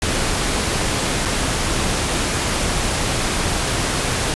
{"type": "noise with dropouts", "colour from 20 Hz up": "pink", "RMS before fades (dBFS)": -20, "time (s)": [0.02, 4.34], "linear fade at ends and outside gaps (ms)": 1, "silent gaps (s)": [1.252, 1.256], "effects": ["resampled to 24000 Hz"]}